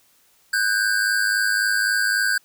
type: tone pair together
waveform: square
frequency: 1496 / 1599.7 Hz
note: F#6 / G6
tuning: +19 / +35 cents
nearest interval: minor second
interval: 116 cents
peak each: -23 / -21 dBFS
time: 0.53-2.38 s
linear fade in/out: 5 ms
effects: white hiss -59 dBFS RMS until 2.44 s